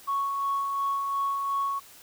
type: tone with tremolo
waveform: sine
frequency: 1108.7 Hz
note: C#6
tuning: in tune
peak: -23 dBFS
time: 0.07-1.8 s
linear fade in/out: 20 ms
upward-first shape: sine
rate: 2.8 Hz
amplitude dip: 35%
effects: tanh soft clip ceiling -20 dBFS + white hiss -51 dBFS RMS until 2.02 s